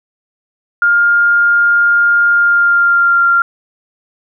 sine tone with pitch glide, 1409 to 1387.2 Hz, F6 to F6, +15 to -12 cents, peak -7 dBFS, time 0.82-3.42 s, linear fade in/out 2 ms, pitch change -27 cents, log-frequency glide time 2.29-3.24 s, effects none

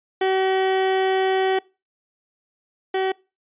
30% pulse tone pair in turn, 380 / 380 Hz, F#4 / F#4, +46 / +46 cents, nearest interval unison, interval 0 cents, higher neither, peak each -15 / -17 dBFS, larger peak first, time 0.21-1.59 / 2.94-3.12 s, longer first, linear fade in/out 5 ms, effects noise-tail reverb RT60 0.3 s tail -24 dB re dry + resampled to 8000 Hz

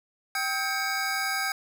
square tone cluster, 778 / 1279 / 1588 / 2223 / 4931 Hz, G5 / D#6 / G6 / C#7 / D#8, -13 / +47 / +22 / +4 / -16 cents, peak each -34 / -36 / -31 / -34 / -36 dBFS, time 0.35-1.52 s, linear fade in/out 2 ms, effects none

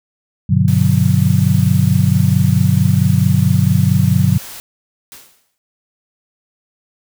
sine chord, G major seventh, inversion none, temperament just, 98 / 122.5 / 147 / 183.75 Hz, G2 / B2 / D3 / F#3, 0 / -14 / +2 / -12 cents, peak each -15 dBFS, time 0.49-4.38 s, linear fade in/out 10 ms
white noise, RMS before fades -32 dBFS, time 0.68-4.6 s, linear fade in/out 0 ms
white noise with exponential decay, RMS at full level -34 dBFS, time 5.12-5.58 s, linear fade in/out 0 ms, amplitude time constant 100 ms
effects none

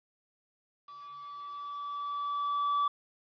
triangle tone with level ramp, 1153 Hz, D6, 32 cents flat, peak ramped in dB -44 to -23 dBFS, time 0.88-2.88 s, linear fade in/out 5 ms, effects resampled to 11025 Hz + 10-bit

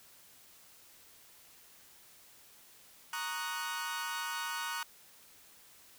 sawtooth chord, D# minor seventh, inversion second, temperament equal, 932.3 / 1108.7 / 1244.5 / 1480 Hz, A#5 / C#6 / D#6 / F#6, 0 / 0 / 0 / 0 cents, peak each -37 / -40 / -39 / -36 dBFS, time 3.13-4.83 s, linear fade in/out 2 ms, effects white hiss -59 dBFS RMS until 5.98 s

